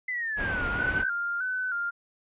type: exponential two-way sweep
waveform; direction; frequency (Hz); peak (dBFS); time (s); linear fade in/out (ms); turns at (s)
sine; down then up; 2045 to 1396.9 to 1586; -28; 0.08-1.1; 5; 0.67
type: low-pass noise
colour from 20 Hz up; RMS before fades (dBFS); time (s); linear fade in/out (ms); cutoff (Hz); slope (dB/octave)
pink; -33; 0.36-1.05; 50; 2800; 24
type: tone with vibrato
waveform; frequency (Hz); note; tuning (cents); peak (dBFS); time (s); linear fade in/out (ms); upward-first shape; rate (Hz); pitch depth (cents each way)
sine; 1453; F#6; -32; -27; 0.78-1.91; 20; square; 1.6; 64
effects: resampled to 8000 Hz